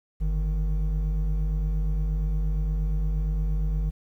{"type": "tone pair together", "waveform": "triangle", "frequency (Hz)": [49.11, 155.9], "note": ["G1", "D#3"], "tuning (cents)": [4, 4], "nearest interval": "octave + minor sixth", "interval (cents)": 2000, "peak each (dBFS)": [-21, -30], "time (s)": [0.2, 3.91], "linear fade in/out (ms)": 20, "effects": ["10-bit"]}